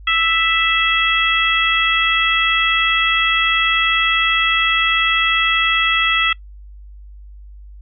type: harmonic tone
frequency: 659.3 Hz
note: E5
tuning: in tune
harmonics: 2 / 3 / 4 / 5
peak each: -19 / -19 / -19 / -19 dBFS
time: 0.07-6.33 s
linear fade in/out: 5 ms
effects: noise-tail reverb RT60 0.1 s tail -23 dB re dry + added 50 Hz sine -35 dBFS peak until 7.81 s